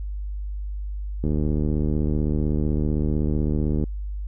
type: click train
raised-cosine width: 3 ms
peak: -12 dBFS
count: 198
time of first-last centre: 1.24-3.839 s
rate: 75.8 Hz
effects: added 50 Hz sine -27 dBFS peak until 4.27 s